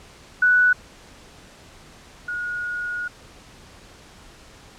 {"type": "tone pair in turn", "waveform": "sine", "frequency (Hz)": [1480, 1446.2], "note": ["F#6", "F#6"], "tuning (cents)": [0, -40], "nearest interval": "unison", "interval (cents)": 40, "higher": "first", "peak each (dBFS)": [-13, -25], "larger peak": "first", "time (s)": [[0.42, 0.73], [2.28, 3.08]], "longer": "second", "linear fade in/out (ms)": 5, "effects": ["pink hiss -47 dBFS RMS until 4.78 s", "low-pass 8000 Hz 12 dB/octave"]}